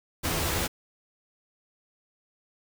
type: noise with comb filter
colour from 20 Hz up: pink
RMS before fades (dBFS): -28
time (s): 0.23-0.68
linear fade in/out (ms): 20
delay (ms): 12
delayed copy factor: +0.55
effects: none